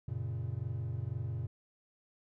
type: chord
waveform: triangle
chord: F# major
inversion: none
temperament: equal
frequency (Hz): 92.5 / 116.54 / 138.59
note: F#2 / A#2 / C#3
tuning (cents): 0 / 0 / 0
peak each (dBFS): -38 / -35 / -39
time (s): 0.08-1.47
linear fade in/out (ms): 5
effects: none